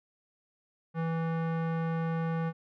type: tone with low-pass filter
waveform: square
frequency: 164.1 Hz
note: E3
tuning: 8 cents flat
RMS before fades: -31 dBFS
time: 0.94-2.53 s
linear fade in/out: 50 ms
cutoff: 1500 Hz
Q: 1.2
effects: none